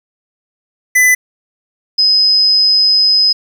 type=tone pair in turn; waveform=square / sine; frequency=2004 / 5050 Hz; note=B6 / D#8; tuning=+25 / +25 cents; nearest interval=octave + major third; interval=1600 cents; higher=second; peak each=-7 dBFS; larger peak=neither; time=0.95-1.15 / 1.98-3.33 s; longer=second; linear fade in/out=10 ms; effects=7-bit